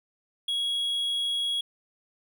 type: tone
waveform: triangle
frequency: 3322 Hz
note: G#7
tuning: in tune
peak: -24 dBFS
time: 0.48-1.61 s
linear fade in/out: 5 ms
effects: none